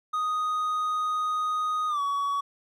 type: tone with pitch glide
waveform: triangle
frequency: 1244.5 to 1128.1 Hz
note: D#6 to C#6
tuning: 0 to +30 cents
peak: -23 dBFS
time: 0.13-2.41 s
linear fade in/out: 10 ms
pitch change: -170 cents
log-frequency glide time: 1.88-2.01 s
effects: none